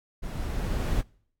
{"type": "noise with level ramp", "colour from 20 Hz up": "brown", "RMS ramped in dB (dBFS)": [-33, -25], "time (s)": [0.22, 1.02], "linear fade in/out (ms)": 20, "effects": ["noise-tail reverb RT60 0.6 s tail -25 dB re dry", "AAC 64 kbps"]}